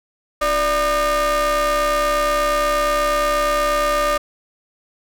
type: ring-modulated tone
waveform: 45% pulse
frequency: 311.4 Hz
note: D#4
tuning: 2 cents sharp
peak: -13 dBFS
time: 0.41-4.18 s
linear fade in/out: 10 ms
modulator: 900 Hz
effects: none